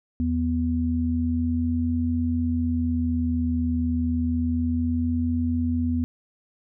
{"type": "tone pair together", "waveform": "sine", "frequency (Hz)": [82.2, 246.3], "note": ["E2", "B3"], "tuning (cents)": [-4, -5], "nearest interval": "octave + perfect fifth", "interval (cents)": 1899, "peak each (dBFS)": [-25, -23], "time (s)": [0.2, 6.04], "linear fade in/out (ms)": 0, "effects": []}